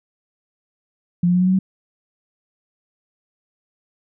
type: tone with pitch steps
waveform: sine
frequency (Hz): 174.8 / 177.65 / 180.55 / 183.49 / 186.48 / 189.52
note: F3 / F3 / F#3 / F#3 / F#3 / F#3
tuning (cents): +2 / +30 / -42 / -14 / +14 / +42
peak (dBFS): -13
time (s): 1.23-1.59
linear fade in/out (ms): 5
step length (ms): 60
effects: none